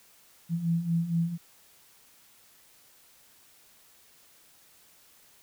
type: beating tone pair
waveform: sine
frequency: 164.81 / 169.11 Hz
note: E3 / E3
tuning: 0 / +45 cents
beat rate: 4.3 Hz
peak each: -31 / -26 dBFS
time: 0.49-1.38 s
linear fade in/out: 50 ms
effects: white hiss -59 dBFS RMS until 5.42 s